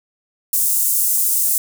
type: high-pass noise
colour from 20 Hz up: pink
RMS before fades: -17 dBFS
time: 0.53-1.58 s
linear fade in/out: 2 ms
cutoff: 8300 Hz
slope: 24 dB/octave
effects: none